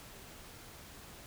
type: silence
effects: pink hiss -52 dBFS RMS until 1.26 s